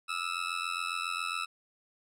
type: tone with amplitude modulation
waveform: 20% pulse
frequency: 1305 Hz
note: E6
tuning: 18 cents flat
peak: -23 dBFS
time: 0.08-1.46 s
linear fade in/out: 20 ms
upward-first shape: sine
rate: 87.3 Hz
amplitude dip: 90%
effects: low-pass 9000 Hz 12 dB/octave